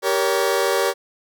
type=chord; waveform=sawtooth; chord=G diminished; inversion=none; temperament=just; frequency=392 / 470.4 / 564.5 Hz; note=G4 / Bb4 / Db5; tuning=0 / +16 / +31 cents; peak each=-18 dBFS; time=0.02-0.94 s; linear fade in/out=50 ms; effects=none